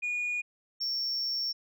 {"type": "tone pair in turn", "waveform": "sine", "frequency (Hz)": [2447, 5465], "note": ["D#7", "F8"], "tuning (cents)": [-29, -38], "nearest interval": "octave + major second", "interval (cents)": 1391, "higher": "second", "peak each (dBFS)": -27, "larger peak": "neither", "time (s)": [[0.02, 0.42], [0.8, 1.53]], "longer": "second", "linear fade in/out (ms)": 20, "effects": ["tanh soft clip ceiling -27 dBFS"]}